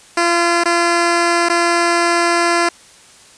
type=tone with dropouts; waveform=10% pulse; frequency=342.7 Hz; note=F4; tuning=33 cents flat; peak=-4 dBFS; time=0.17-2.69 s; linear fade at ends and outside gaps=5 ms; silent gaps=0.638-0.655 / 1.488-1.497 s; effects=white hiss -44 dBFS RMS until 3.37 s + resampled to 22050 Hz